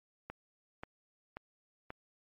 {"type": "click train", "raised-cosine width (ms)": 0.5, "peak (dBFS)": -27, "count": 4, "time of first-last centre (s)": [0.3, 1.904], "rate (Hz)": 1.87, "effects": ["MP3 48 kbps"]}